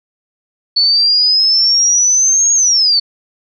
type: exponential two-way sweep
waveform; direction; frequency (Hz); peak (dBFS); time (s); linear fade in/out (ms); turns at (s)
sine; up then down; 4430 to 6630 to 4430; -8; 0.76-3; 10; 2.53
effects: none